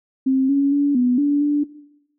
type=tone with pitch steps; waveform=sine; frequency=264.6 / 279.3 / 285.5 / 247.6 / 288.3 / 292.1 Hz; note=C4 / C#4 / D4 / B3 / D4 / D4; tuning=+20 / +13 / -49 / +5 / -32 / -9 cents; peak=-14 dBFS; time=0.26-1.64 s; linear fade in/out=10 ms; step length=230 ms; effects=noise-tail reverb RT60 0.8 s tail -17 dB re dry